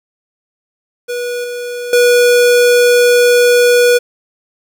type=tone with level steps; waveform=square; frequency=486.2 Hz; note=B4; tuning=27 cents flat; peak=-18 / -21 / -7 dBFS; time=1.08-3.99 s; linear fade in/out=20 ms; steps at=1.44 / 1.93 s; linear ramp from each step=2 ms; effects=8-bit